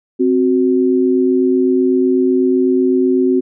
sine tone pair together, 261.6 / 369.6 Hz, C4 / F#4, 0 / -2 cents, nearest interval tritone, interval 598 cents, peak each -13 dBFS, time 0.19-3.41 s, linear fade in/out 20 ms, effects none

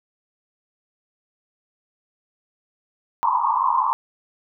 pink band-pass noise, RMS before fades -20 dBFS, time 3.23-3.93 s, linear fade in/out 0 ms, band 900 to 1100 Hz, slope 96 dB/octave, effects none

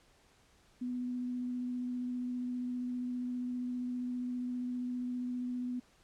sine tone with vibrato, 247.9 Hz, B3, 7 cents sharp, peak -34 dBFS, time 0.81-5.8 s, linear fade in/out 10 ms, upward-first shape square, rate 15 Hz, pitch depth 8 cents each way, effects pink hiss -66 dBFS RMS until 6.03 s + low-pass 9000 Hz 12 dB/octave

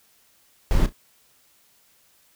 brown noise with echo, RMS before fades -17 dBFS, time 0.71-0.86 s, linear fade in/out 0 ms, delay 32 ms, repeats 2, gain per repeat -14 dB, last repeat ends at 0.924 s, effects white hiss -60 dBFS RMS until 2.35 s

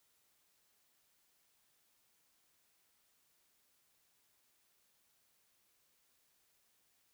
silence, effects white hiss -75 dBFS RMS until 7.13 s

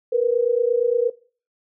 sine tone pair together, 465.3 / 493.9 Hz, A#4 / B4, -3 / 0 cents, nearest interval minor second, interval 103 cents, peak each -19 dBFS, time 0.12-1.1 s, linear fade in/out 10 ms, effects noise-tail reverb RT60 0.4 s tail -20 dB re dry

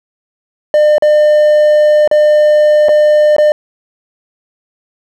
triangle tone with dropouts, 602 Hz, D5, 43 cents sharp, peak -3 dBFS, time 0.74-3.52 s, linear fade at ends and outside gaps 1 ms, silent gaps 0.982-1.023 / 2.076-2.113 / 2.885-2.891 / 3.365-3.383 s, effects none

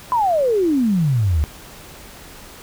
sine exponential sweep, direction down, 1028 to 69.3 Hz, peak -14 dBFS, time 0.12-1.44 s, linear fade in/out 0 ms, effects pink hiss -40 dBFS RMS until 2.62 s

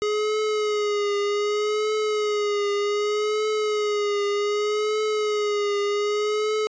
square tone with vibrato, 418.3 Hz, G#4, 12 cents sharp, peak -22 dBFS, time 0.02-6.67 s, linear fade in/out 0 ms, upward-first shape triangle, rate 0.65 Hz, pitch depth 52 cents each way, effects resampled to 16000 Hz

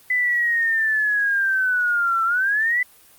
sine linear two-way sweep, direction down then up, 2010 to 1330 to 2010 Hz, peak -17 dBFS, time 0.1-2.83 s, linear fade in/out 5 ms, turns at 2.24 s, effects white hiss -51 dBFS RMS until 3.18 s + Opus 32 kbps

